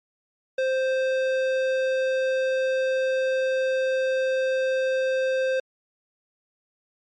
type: tone with tanh clipping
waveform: sine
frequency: 523.3 Hz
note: C5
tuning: in tune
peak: -23 dBFS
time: 0.58-5.6 s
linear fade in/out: 5 ms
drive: 15 dB
effects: MP3 48 kbps